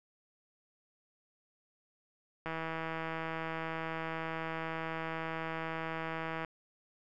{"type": "click train", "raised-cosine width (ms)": 0.5, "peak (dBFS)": -23, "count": 647, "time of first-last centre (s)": [2.46, 6.448], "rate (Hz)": 162, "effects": []}